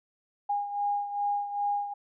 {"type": "beating tone pair", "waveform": "sine", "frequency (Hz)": [815, 817.5], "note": ["G#5", "G#5"], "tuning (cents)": [-33, -28], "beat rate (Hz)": 2.5, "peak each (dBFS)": [-28, -34], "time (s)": [0.49, 1.94], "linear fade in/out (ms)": 10, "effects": []}